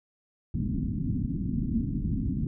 white low-pass noise, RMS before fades -29 dBFS, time 0.54-2.47 s, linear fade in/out 2 ms, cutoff 270 Hz, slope 48 dB/octave, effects none

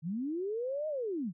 sine linear two-way sweep, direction up then down, 146.83 to 630 to 151.5 Hz, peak -32 dBFS, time 0.02-1.33 s, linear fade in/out 50 ms, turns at 0.88 s, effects none

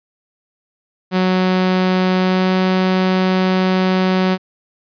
sawtooth tone with pitch glide, 185 to 186.29 Hz, F#3 to F#3, 0 to +12 cents, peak -9 dBFS, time 1.11-4.38 s, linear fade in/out 50 ms, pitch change +12 cents, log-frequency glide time 2.18-2.54 s, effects resampled to 11025 Hz

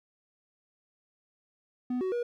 triangle tone with pitch steps, 249.2 / 374.5 / 479.7 Hz, B3 / F#4 / A#4, +16 / +21 / +50 cents, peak -26 dBFS, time 1.9-2.23 s, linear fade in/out 5 ms, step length 110 ms, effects none

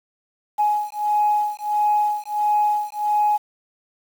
sine beating tone pair, 837 / 838.5 Hz, G#5 / G#5, +13 / +16 cents, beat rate 1.5 Hz, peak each -20 dBFS, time 0.58-3.38 s, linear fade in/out 20 ms, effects tanh soft clip ceiling -10 dBFS + 7-bit

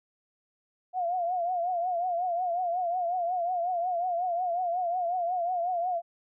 sine tone with vibrato, 708 Hz, F5, 23 cents sharp, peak -26 dBFS, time 0.93-6.02 s, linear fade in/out 50 ms, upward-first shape triangle, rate 5.5 Hz, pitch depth 100 cents each way, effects none

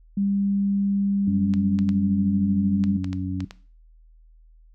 sine tone, 199 Hz, G3, 26 cents sharp, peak -20 dBFS, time 0.17-2.97 s, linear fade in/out 5 ms
harmonic tone, 93 Hz, F#2, 9 cents sharp, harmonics 1 / 2 / 3, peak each -29 / -29 / -29 dBFS, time 1.27-3.45 s, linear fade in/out 5 ms
clicks, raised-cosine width 0.2 ms, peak -20 dBFS, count 8, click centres 1.538 / 1.789 / 1.891 / 2.839 / 3.044 / 3.13 / 3.405 / 3.509 s
effects noise-tail reverb RT60 0.4 s tail -17 dB re dry + added 40 Hz sine -49 dBFS peak until 4.74 s

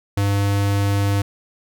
square tone, 100.3 Hz, G2, 40 cents sharp, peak -17 dBFS, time 0.17-1.22 s, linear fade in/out 5 ms, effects none

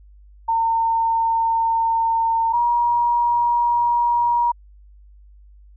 sine tone pair in turn, 910 / 952.3 Hz, A#5 / A#5, -42 / +37 cents, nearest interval minor second, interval 79 cents, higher second, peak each -16 / -15 dBFS, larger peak second, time 0.48-2.53 / 2.53-4.52 s, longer first, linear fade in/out 10 ms, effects added 50 Hz sine -44 dBFS peak until 5.76 s

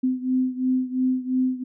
sine beating tone pair, 255.7 / 258.6 Hz, C4 / C4, -40 / -20 cents, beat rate 2.9 Hz, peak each -22 / -25 dBFS, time 0.03-1.64 s, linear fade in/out 10 ms, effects none

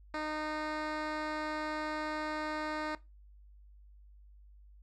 10% pulse tone with low-pass filter, 307 Hz, D#4, 23 cents flat, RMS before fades -37 dBFS, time 0.14-2.95 s, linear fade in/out 2 ms, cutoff 3900 Hz, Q 0.68, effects noise-tail reverb RT60 0.2 s tail -17 dB re dry + added 50 Hz sine -54 dBFS peak until 4.82 s

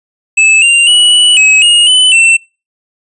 square tone with pitch steps, 2613 / 2781 / 2934 / 2952 / 2560 / 2864 / 3011 / 2690 Hz, E7 / F7 / F#7 / F#7 / D#7 / F7 / F#7 / E7, -16 / -8 / -15 / -5 / +49 / +43 / +30 / +34 cents, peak -4 dBFS, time 0.37-2.37 s, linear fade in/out 10 ms, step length 250 ms, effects noise-tail reverb RT60 0.3 s tail -26 dB re dry + resampled to 24000 Hz

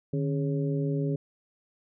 harmonic tone with a mistuned harmonic, 138 Hz, C#3, 7 cents flat, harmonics 1 / 2 / 3 / 4, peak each -27 / -32 / -33 / -40 dBFS, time 0.13-1.16 s, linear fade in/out 5 ms, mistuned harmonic 1, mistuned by +150 cents, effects none

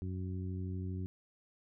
harmonic tone, 92.5 Hz, F#2, in tune, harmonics 1 / 2 / 3 / 4, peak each -37 / -43 / -47 / -50 dBFS, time 0.02-1.06 s, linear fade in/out 0 ms, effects none

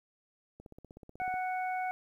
click train, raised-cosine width 2 ms, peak -36 dBFS, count 13, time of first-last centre 0.6-1.341 s, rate 16.2 Hz
harmonic tone, 740 Hz, F#5, in tune, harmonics 1 / 2 / 3, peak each -32 / -42 / -42 dBFS, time 1.2-1.91 s, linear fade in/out 0 ms
effects 11-bit

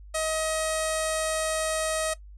sawtooth tone with low-pass filter, 633 Hz, D#5, 30 cents sharp, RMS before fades -28 dBFS, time 0.14-2.14 s, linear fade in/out 10 ms, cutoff 8900 Hz, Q 4.1, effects noise-tail reverb RT60 0.1 s tail -17 dB re dry + added 50 Hz sine -43 dBFS peak until 2.37 s

